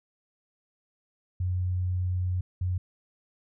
sine tone bursts at uneven times, 90.9 Hz, F#2, 30 cents flat, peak -25 dBFS, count 2, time 1.4-2.41 / 2.61-2.78 s, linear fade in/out 5 ms, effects none

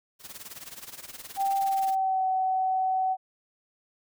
white noise with tremolo, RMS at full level -40 dBFS, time 0.19-1.96 s, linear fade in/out 50 ms, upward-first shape sine, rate 19 Hz, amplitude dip 80%
sine tone with pitch glide, 784 to 754.2 Hz, G5 to F#5, 0 to +33 cents, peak -23 dBFS, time 1.36-3.17 s, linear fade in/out 50 ms, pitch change -67 cents, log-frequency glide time 1.57-2.26 s
effects none

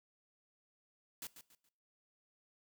white noise with echo, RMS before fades -45 dBFS, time 1.22-1.27 s, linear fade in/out 2 ms, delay 140 ms, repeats 3, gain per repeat -10 dB, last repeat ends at 1.69 s, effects noise-tail reverb RT60 0.5 s tail -20 dB re dry

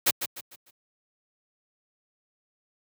white noise with echo, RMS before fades -21 dBFS, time 0.06-0.11 s, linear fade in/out 10 ms, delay 150 ms, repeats 4, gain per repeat -9 dB, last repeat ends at 0.71 s, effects high-pass 100 Hz 12 dB/octave

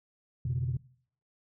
sine tone cluster, 87.5 / 125 / 141.4 Hz, F2 / B2 / C#3, +4 / +21 / +35 cents, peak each -35 / -29 / -35 dBFS, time 0.45-0.77 s, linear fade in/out 5 ms, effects noise-tail reverb RT60 0.6 s tail -22 dB re dry + tanh soft clip ceiling -22 dBFS

